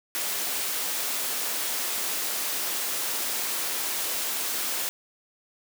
white high-pass noise, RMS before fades -29 dBFS, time 0.15-4.89 s, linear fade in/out 0 ms, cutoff 270 Hz, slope 12 dB/octave, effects none

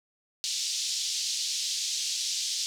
white band-pass noise, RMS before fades -31 dBFS, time 0.44-2.66 s, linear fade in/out 0 ms, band 3500 to 6400 Hz, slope 24 dB/octave, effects none

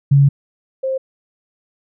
sine tone pair in turn, 140 / 528.6 Hz, C#3 / C5, +18 / +18 cents, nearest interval octave + major seventh, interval 2300 cents, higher second, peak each -7 / -17 dBFS, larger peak first, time 0.11-0.29 / 0.83-0.98 s, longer first, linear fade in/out 10 ms, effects none

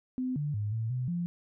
sine tone with pitch steps, 255.2 / 147.1 / 104.3 / 112.3 / 126.1 / 173.7 Hz, C4 / D3 / G#2 / A2 / B2 / F3, -43 / +3 / +8 / +36 / +36 / -9 cents, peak -29 dBFS, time 0.18-1.26 s, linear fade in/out 0 ms, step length 180 ms, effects none

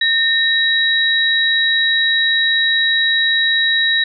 sine tone pair together, 1824 / 3865 Hz, A#6 / B7, -38 / -38 cents, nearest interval octave + minor second, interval 1300 cents, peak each -15 dBFS, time 0.01-4.04 s, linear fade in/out 5 ms, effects none

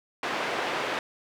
pink band-pass noise, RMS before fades -30 dBFS, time 0.23-0.99 s, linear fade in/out 2 ms, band 440 to 2700 Hz, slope 12 dB/octave, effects none

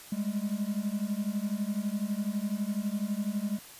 triangle beating tone pair, 200 / 212 Hz, G3 / G#3, +35 / +36 cents, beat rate 12 Hz, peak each -30 dBFS, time 0.12-3.59 s, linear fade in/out 5 ms, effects white hiss -49 dBFS RMS until 3.79 s + resampled to 32000 Hz

